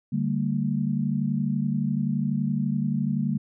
sine chord, G minor, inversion second, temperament equal with one note detuned, 146.83 / 196 / 227.8 Hz, D3 / G3 / Bb3, 0 / 0 / -40 cents, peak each -27 dBFS, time 0.12-3.38 s, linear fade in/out 10 ms, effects none

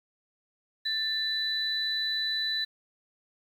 sine tone pair together, 1773 / 3980 Hz, A6 / B7, +13 / +13 cents, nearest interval octave + major second, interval 1400 cents, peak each -33 / -28 dBFS, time 0.85-2.65 s, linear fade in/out 10 ms, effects 9-bit

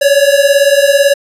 square beating tone pair, 554.4 / 572.4 Hz, C#5 / D5, 0 / -45 cents, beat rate 18 Hz, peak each -10 dBFS, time 0.01-1.14 s, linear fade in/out 10 ms, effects resampled to 32000 Hz

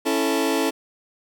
sawtooth chord, A major, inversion first, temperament just, 275 / 330 / 440 Hz, C#4 / E4 / A4, -14 / +2 / 0 cents, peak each -20 / -20 / -20 dBFS, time 0.05-0.71 s, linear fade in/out 20 ms, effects none

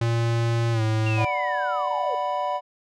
square tone with pitch glide, 116.3 to 109.77 Hz, A#2 to A2, -4 to -4 cents, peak -21 dBFS, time 0.01-1.25 s, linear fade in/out 5 ms, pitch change -100 cents, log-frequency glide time 0.72-0.82 s
sine linear sweep, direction down, 2783 to 440 Hz, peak -29 dBFS, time 1.06-2.15 s, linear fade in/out 5 ms
triangle chord, B minor, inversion first, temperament equal, 587.3 / 740 / 987.8 Hz, D5 / F#5 / B5, 0 / 0 / 0 cents, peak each -27 / -26 / -25 dBFS, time 1.16-2.61 s, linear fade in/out 50 ms
effects low-pass 6000 Hz 12 dB/octave

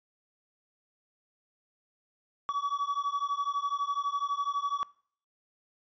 triangle beating tone pair, 1132 / 1144 Hz, C#6 / D6, +36 / -46 cents, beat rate 12 Hz, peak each -30 dBFS, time 2.49-4.83 s, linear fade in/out 0 ms, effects noise-tail reverb RT60 0.5 s tail -22 dB re dry + resampled to 16000 Hz

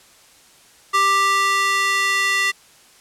square tone with high-pass filter sweep, 393.1 Hz, G4, 5 cents sharp, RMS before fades -18 dBFS, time 0.93-2.52 s, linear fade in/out 20 ms, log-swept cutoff 1200 to 1900 Hz, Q 2.3, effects white hiss -50 dBFS RMS until 3 s + low-pass 10000 Hz 12 dB/octave

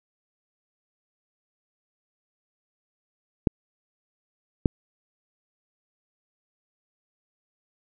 clicks, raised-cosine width 3 ms, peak -5 dBFS, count 2, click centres 3.472 / 4.658 s, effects none

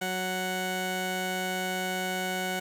15% pulse tone pair together, 185 / 740 Hz, F#3 / F#5, 0 / 0 cents, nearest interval 2 octaves, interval 2400 cents, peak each -26 dBFS, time 0.01-2.6 s, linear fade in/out 10 ms, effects none

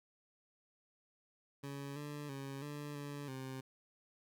20% pulse tone with pitch steps, 140.2 / 146.9 / 137.1 / 146.6 / 143.9 / 131.9 Hz, C#3 / D3 / C#3 / D3 / D3 / C3, +20 / +1 / -19 / -3 / -35 / +14 cents, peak -38 dBFS, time 1.63-3.61 s, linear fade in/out 10 ms, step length 330 ms, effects none

